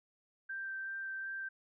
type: tone with vibrato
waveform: sine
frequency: 1568 Hz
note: G6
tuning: in tune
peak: -38 dBFS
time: 0.49-1.49 s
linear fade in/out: 10 ms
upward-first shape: sine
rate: 2.7 Hz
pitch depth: 9 cents each way
effects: none